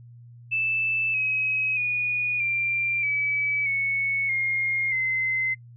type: tone with pitch steps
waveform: sine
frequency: 2637 / 2546 / 2458 / 2372 / 2290 / 2211 / 2134 / 2061 Hz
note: E7 / D#7 / D#7 / D7 / D7 / C#7 / C7 / C7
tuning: 0 / +39 / -22 / +17 / -44 / -5 / +34 / -27 cents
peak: -22 dBFS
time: 0.51-5.55 s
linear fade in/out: 20 ms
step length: 630 ms
effects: noise-tail reverb RT60 0.1 s tail -26 dB re dry + added 119 Hz sine -44 dBFS peak until 5.76 s